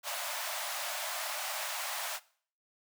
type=high-pass noise; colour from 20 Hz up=pink; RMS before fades=-37 dBFS; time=0.03-2.2 s; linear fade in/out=50 ms; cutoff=580 Hz; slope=96 dB/octave; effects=noise-tail reverb RT60 0.5 s tail -20 dB re dry